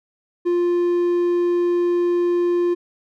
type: tone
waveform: triangle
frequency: 350 Hz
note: F4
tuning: 4 cents sharp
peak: -14 dBFS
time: 0.45-2.75 s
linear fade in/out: 20 ms
effects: none